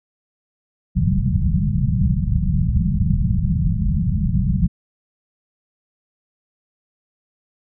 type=low-pass noise; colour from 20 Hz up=white; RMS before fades=-18 dBFS; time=0.95-4.68 s; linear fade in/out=20 ms; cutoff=200 Hz; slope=96 dB/octave; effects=none